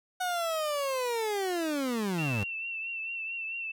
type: linear sweep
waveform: 30% pulse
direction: down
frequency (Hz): 740 to 92.5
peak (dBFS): -26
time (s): 0.2-2.44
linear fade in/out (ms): 10
type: tone with vibrato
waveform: sine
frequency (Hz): 2691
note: E7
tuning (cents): +35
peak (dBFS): -33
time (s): 2.18-3.72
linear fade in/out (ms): 10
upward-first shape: triangle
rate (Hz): 4.5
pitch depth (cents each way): 51
effects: none

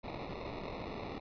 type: noise with sample-and-hold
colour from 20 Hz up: white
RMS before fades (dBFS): -42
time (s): 0.03-1.2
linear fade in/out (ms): 20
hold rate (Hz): 1575
effects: resampled to 11025 Hz

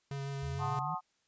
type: tone with vibrato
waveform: square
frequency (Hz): 138.59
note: C#3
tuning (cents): 0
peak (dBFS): -37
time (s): 0.11-0.79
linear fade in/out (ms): 2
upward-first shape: triangle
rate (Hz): 6.7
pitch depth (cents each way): 14
type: noise with tremolo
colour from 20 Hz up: violet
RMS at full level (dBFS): -50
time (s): 0.2-0.8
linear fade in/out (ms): 5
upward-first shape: sine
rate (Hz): 16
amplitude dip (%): 30
type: exponential sweep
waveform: sine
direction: up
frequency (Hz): 71.5 to 168.9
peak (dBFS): -39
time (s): 0.42-0.95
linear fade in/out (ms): 10
type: chord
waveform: sine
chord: F# diminished seventh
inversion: none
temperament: equal with one note detuned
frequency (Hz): 740 / 880 / 1066 / 1244.5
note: F#5 / A5 / C6 / Eb6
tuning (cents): 0 / 0 / +32 / 0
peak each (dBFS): -39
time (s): 0.58-1.01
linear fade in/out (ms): 50
effects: white hiss -75 dBFS RMS until 1.27 s + resampled to 16000 Hz

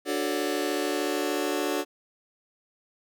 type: chord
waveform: sawtooth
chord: D major seventh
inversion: none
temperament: just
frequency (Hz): 293.7 / 367.1 / 440.5 / 550.6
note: D4 / F#4 / A4 / C#5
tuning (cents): 0 / -14 / +2 / -12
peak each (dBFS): -26 / -26 / -28 / -30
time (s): 0.05-1.85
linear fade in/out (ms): 50
effects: none

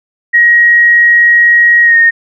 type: tone with pitch glide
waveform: sine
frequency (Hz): 1892 to 1847.7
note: A#6 to A#6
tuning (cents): +25 to -16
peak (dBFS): -3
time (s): 0.33-2.11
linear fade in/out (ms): 20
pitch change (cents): -41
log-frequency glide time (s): 1.83-1.96
effects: none

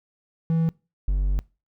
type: tone pair in turn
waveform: triangle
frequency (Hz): 163.6 / 47.86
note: E3 / G1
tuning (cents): -13 / -41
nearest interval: octave + major sixth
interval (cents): 2128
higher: first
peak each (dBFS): -17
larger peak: neither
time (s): 0.5-0.69 / 1.08-1.39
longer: second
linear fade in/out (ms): 0
effects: noise-tail reverb RT60 0.3 s tail -24 dB re dry

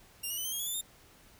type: tone with pitch steps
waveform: 5% pulse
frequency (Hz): 2794 / 2903 / 3015 / 3133 / 3254 / 3381 / 3512 / 3649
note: F7 / F#7 / F#7 / G7 / G#7 / G#7 / A7 / A#7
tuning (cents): 0 / -34 / +32 / -2 / -36 / +30 / -4 / -38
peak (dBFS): -26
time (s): 0.23-0.814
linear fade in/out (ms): 10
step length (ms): 73
effects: pink hiss -59 dBFS RMS until 1.39 s

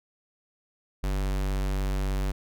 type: tone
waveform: square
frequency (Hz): 48.26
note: G1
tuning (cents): -26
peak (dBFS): -26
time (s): 1.03-2.32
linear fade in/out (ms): 10
effects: none

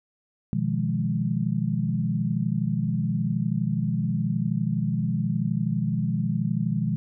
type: chord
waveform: sine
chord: F half-diminished seventh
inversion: second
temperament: equal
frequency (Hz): 123.47 / 155.56 / 174.61 / 207.7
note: Cb3 / Eb3 / F3 / Ab3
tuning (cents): 0 / 0 / 0 / 0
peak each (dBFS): -28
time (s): 0.53-6.96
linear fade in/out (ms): 0
effects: none

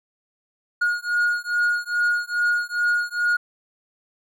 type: beating tone pair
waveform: triangle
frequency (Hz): 1436 / 1438.4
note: F6 / F#6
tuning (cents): +48 / -49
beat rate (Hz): 2.4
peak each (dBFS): -21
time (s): 0.81-3.37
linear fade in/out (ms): 10
effects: none

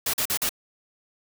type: noise bursts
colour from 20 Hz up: white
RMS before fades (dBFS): -25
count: 4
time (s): 0.06-0.493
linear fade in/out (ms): 5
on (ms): 76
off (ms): 43
effects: none

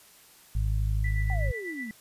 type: harmonic tone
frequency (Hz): 52.3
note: G#1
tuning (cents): +13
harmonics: 1 / 2 / 3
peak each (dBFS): -25 / -29 / -40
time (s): 0.55-1.52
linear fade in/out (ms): 5
type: tone with tremolo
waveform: sine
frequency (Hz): 1975.5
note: B6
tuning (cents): 0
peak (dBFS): -33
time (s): 1.04-1.91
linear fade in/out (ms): 5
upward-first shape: sine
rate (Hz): 8.1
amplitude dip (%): 70
type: exponential sweep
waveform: sine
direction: down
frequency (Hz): 788 to 209.9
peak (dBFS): -35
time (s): 1.3-1.91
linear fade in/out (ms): 0
effects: white hiss -55 dBFS RMS until 2 s + resampled to 32000 Hz

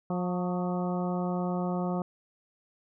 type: harmonic tone with a mistuned harmonic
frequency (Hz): 178.9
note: F3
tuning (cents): +42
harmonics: 1 / 2 / 3 / 4 / 5 / 6 / 7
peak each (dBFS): -29 / -36 / -37 / -37 / -42 / -43 / -44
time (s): 0.1-2.02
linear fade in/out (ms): 2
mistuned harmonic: 6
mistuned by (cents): +62
effects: none

